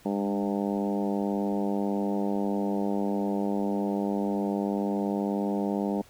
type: harmonic tone with a mistuned harmonic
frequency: 100.2 Hz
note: G2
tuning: 38 cents sharp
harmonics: 2 / 3 / 4 / 5 / 6 / 7 / 8 / 9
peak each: -28 / -32 / -34 / -36 / -38 / -39 / -40 / -41 dBFS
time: 0.05-6.02 s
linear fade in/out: 10 ms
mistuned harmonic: 2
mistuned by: +15 cents
effects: pink hiss -56 dBFS RMS until 6.09 s